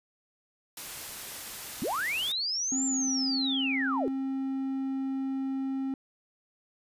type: noise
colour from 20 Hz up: white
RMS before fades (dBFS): -40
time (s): 0.77-2.32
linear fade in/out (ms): 2
type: linear two-way sweep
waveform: sine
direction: up then down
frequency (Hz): 178.5 to 7400 to 321.8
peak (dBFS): -28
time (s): 1.82-4.08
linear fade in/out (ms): 0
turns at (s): 2.84
type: tone with pitch glide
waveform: triangle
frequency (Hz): 264.4 to 267.8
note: C4 to C4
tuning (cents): +18 to +40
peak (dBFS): -27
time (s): 2.72-5.94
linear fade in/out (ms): 2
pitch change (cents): +22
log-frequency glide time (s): 3.21-3.43
effects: resampled to 32000 Hz